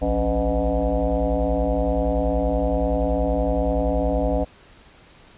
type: tone with frequency modulation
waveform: sine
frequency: 277.2 Hz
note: C#4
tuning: in tune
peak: -18 dBFS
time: 0.01-4.45 s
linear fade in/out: 20 ms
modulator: 113 Hz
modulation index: 3.8
effects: pink hiss -50 dBFS RMS until 5.37 s + resampled to 8000 Hz